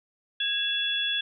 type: tone cluster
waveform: sine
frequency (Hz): 1648 / 2691 / 3396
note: G#6 / E7 / G#7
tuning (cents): -14 / +35 / +38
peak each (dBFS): -32 / -33 / -26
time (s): 0.4-1.21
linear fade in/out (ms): 5
effects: none